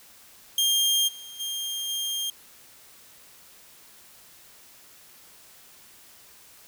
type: tone with level steps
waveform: sawtooth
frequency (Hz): 3207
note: G7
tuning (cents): +39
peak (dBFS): -17 / -37 / -26 / -24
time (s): 0.58-2.3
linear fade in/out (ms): 2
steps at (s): 1.07 / 1.39 / 1.88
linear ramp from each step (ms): 20
effects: white hiss -52 dBFS RMS until 6.67 s